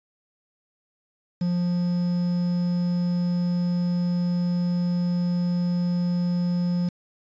triangle tone with quantisation, 176.1 Hz, F3, 15 cents sharp, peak -19 dBFS, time 1.41-6.89 s, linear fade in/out 5 ms, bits 7, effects resampled to 16000 Hz

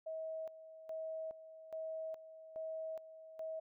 sine tone with tremolo, 640 Hz, D#5, 49 cents sharp, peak -40 dBFS, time 0.06-3.6 s, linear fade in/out 10 ms, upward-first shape square, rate 1.2 Hz, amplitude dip 75%, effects none

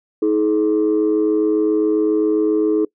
sine tone pair together, 318.6 / 426 Hz, D#4 / G#4, +41 / +44 cents, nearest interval perfect fourth, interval 503 cents, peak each -15 dBFS, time 0.22-2.85 s, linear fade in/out 5 ms, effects noise-tail reverb RT60 0.1 s tail -23 dB re dry + tanh soft clip ceiling -9 dBFS

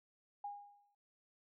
sine tone with exponential decay, 815 Hz, G#5, 33 cents flat, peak -39 dBFS, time 0.44-0.95 s, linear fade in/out 5 ms, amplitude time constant 110 ms, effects none

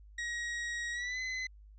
40% pulse tone with pitch glide, 1895 to 2031 Hz, A#6 to B6, +28 to +48 cents, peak -34 dBFS, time 0.18-1.47 s, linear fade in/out 5 ms, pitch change +120 cents, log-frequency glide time 0.92-1.2 s, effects added 51 Hz sine -52 dBFS peak until 1.78 s + resampled to 16000 Hz

